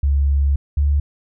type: tone pair in turn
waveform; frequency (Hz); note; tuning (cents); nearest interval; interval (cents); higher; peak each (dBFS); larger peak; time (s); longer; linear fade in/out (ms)
sine; 70.1 / 71.95; C#2 / D2; +20 / -35; unison; 45; second; -13; neither; 0.03-0.56 / 0.77-1; first; 5
effects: none